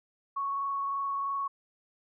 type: tone with frequency modulation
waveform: sine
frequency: 1108.7 Hz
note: C#6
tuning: in tune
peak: -29 dBFS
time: 0.36-1.48 s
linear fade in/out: 10 ms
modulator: 23 Hz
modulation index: 0.49
effects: none